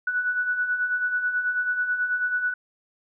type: beating tone pair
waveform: sine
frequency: 1472 / 1481.2 Hz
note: F#6 / F#6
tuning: -9 / +1 cents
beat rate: 9.2 Hz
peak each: -31 / -23 dBFS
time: 0.07-2.54 s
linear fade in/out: 5 ms
effects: none